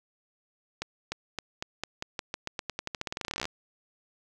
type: accelerating click train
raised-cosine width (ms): 0.2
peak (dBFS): -15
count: 30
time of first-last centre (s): 0.82-3.454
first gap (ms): 300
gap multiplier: 0.89
effects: none